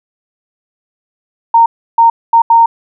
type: tone bursts at uneven times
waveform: sine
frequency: 922 Hz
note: A#5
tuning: 19 cents flat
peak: -3 dBFS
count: 4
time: 1.54-1.66 / 1.98-2.1 / 2.33-2.42 / 2.5-2.66 s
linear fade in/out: 5 ms
effects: none